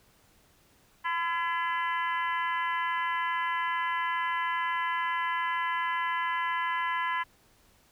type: harmonic tone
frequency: 337.8 Hz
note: E4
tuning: 42 cents sharp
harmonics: 3 / 4 / 5 / 6 / 7 / 8 / 9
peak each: -29 / -40 / -34 / -36 / -48 / -47 / -44 dBFS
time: 1.04-7.24 s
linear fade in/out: 20 ms
effects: pink hiss -63 dBFS RMS until 7.91 s